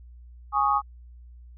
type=chord; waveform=sine; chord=Ab suspended fourth; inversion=none; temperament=equal; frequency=830.6 / 1108.7 / 1244.5 Hz; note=Ab5 / Db6 / Eb6; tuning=0 / 0 / 0 cents; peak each=-24 dBFS; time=0.52-0.82 s; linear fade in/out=50 ms; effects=added 60 Hz sine -44 dBFS peak until 1.57 s